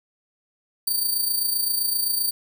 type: tone with amplitude modulation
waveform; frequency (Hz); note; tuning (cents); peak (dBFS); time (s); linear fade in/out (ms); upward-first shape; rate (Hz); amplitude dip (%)
5% pulse; 4600; D8; -37; -12; 0.87-2.31; 5; sine; 27.7; 55
effects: none